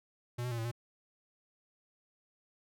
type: tone with pitch steps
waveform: square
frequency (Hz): 121.1 / 124.3 / 117.5 / 113.3 / 118.9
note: B2 / B2 / A#2 / A#2 / A#2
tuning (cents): -34 / +12 / +14 / -49 / +35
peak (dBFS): -35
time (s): 0.38-0.715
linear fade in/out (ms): 10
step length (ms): 67
effects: none